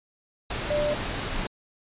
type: tone in noise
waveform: sine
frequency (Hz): 593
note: D5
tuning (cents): +17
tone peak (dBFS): -23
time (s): 0.7-0.94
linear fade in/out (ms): 5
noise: pink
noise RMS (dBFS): -30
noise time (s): 0.5-1.47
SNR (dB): +4
effects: resampled to 8000 Hz